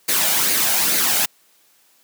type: noise with flanger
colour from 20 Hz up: white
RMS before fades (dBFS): -18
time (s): 0.08-1.26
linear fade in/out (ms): 10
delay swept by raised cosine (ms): 0.45 to 1.36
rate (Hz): 2.3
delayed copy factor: +0.5
effects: white hiss -57 dBFS RMS until 2.03 s + high-pass 200 Hz 12 dB/octave